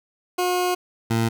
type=tone pair in turn; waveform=20% pulse; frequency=360 / 113.98 Hz; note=F#4 / A#2; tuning=-47 / -38 cents; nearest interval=octave + minor sixth; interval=1991 cents; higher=first; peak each=-15 / -14 dBFS; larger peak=second; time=0.38-0.75 / 1.1-1.29 s; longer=first; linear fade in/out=10 ms; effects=none